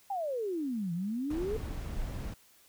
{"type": "exponential two-way sweep", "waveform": "sine", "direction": "down then up", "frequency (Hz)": [823, 164.81, 451.9], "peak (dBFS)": -31, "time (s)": [0.1, 1.57], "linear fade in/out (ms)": 5, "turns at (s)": 0.93}
{"type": "noise", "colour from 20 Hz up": "brown", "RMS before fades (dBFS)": -37, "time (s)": [1.3, 2.34], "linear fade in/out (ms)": 5}
{"effects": ["white hiss -62 dBFS RMS until 2.68 s"]}